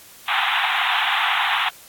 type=band-pass noise; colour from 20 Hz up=pink; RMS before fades=-21 dBFS; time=0.28-1.69 s; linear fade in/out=5 ms; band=750 to 3700 Hz; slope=96 dB/octave; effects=white hiss -45 dBFS RMS until 1.88 s + AAC 64 kbps